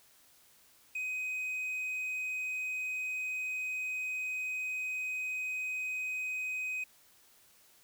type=tone; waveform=triangle; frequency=2513 Hz; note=D#7; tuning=17 cents sharp; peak=-32 dBFS; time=0.95-6.84 s; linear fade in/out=5 ms; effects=white hiss -63 dBFS RMS until 7.83 s